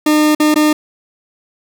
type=tone with dropouts; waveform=40% pulse; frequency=303.8 Hz; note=D#4; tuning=41 cents flat; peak=-8 dBFS; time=0.06-0.73 s; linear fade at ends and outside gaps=5 ms; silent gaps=0.35-0.399 / 0.543-0.558 s; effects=none